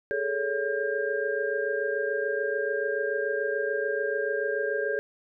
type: tone cluster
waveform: sine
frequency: 413.8 / 440.7 / 561 / 1603 Hz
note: G#4 / A4 / C#5 / G6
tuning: -6 / +3 / +21 / +38 cents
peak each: -31 dBFS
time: 0.11-4.99 s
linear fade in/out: 0 ms
effects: none